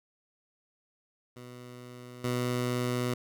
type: tone with level steps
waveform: 15% pulse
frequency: 123.47 Hz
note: B2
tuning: in tune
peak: -38 / -22 dBFS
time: 1.36-3.14 s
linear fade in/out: 5 ms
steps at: 2.24 s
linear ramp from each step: 5 ms
effects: none